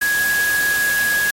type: tone in noise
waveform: sine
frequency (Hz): 1661.2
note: G#6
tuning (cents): 0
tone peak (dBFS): -16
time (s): 0.01-1.31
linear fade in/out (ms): 10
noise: white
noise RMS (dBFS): -25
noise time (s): 0.01-1.31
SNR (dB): +6
effects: AAC 48 kbps